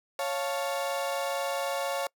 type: chord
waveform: 35% pulse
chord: Db augmented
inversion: none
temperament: equal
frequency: 554.4 / 698.5 / 880 Hz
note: Db5 / F5 / A5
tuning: 0 / 0 / 0 cents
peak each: -29 / -33 / -35 dBFS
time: 0.19-2.07 s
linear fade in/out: 2 ms
effects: noise-tail reverb RT60 0.1 s tail -25 dB re dry